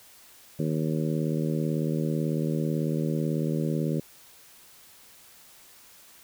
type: harmonic tone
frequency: 78.1 Hz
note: D#2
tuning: 7 cents sharp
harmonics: 2 / 3 / 4 / 5 / 6 / 7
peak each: -27 / -31 / -33 / -35 / -37 / -38 dBFS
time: 0.59-4 s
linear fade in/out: 5 ms
effects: white hiss -53 dBFS RMS until 6.23 s